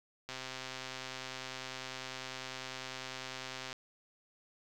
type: click train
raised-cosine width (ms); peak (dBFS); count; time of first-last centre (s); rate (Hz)
0.2; -24; 448; 0.29-3.728; 130
effects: 10-bit